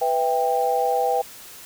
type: chord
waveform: sine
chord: E minor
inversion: second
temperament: just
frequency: 494.4 / 659.3 / 791.1 Hz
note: B4 / E5 / G5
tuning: +2 / 0 / +16 cents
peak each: -23 / -26 / -21 dBFS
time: 0.01-1.22 s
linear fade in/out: 10 ms
effects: white hiss -42 dBFS RMS until 1.65 s